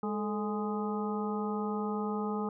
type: harmonic tone with a mistuned harmonic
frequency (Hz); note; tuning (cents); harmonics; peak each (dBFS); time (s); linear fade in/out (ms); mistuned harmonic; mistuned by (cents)
207.7; G#3; 0; 1 / 2 / 3 / 4 / 5 / 6; -33 / -36 / -50 / -39 / -45 / -41; 0.03-2.49; 2; 2; +72
effects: none